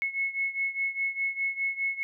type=beating tone pair; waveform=sine; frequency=2187 / 2191.9 Hz; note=C#7 / C#7; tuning=-24 / -20 cents; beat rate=4.9 Hz; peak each=-29 / -32 dBFS; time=0.02-2.03 s; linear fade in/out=0 ms; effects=none